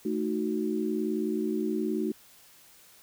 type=chord; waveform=sine; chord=D# diminished; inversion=second; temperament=equal; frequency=220 / 311.1 / 370 Hz; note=A3 / D#4 / F#4; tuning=0 / 0 / 0 cents; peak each=-31 dBFS; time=0.05-2.12 s; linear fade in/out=5 ms; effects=white hiss -56 dBFS RMS until 3.02 s